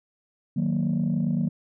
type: chord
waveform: sine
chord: D# minor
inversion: none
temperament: equal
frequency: 155.56 / 185 / 233.1 Hz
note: D#3 / F#3 / A#3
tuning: 0 / 0 / 0 cents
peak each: -25 dBFS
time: 0.56-1.49 s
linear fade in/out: 10 ms
effects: tanh soft clip ceiling -17 dBFS